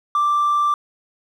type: tone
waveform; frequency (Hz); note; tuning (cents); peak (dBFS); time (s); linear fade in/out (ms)
triangle; 1176; D6; +2; -12; 0.15-0.74; 2
effects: tanh soft clip ceiling -11 dBFS